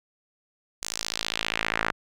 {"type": "tone with band-pass filter sweep", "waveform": "sawtooth", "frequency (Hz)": 55, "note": "A1", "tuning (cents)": 0, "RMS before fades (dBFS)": -30, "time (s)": [0.82, 1.92], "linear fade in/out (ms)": 5, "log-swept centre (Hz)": [7200, 1500], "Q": 1.7, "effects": []}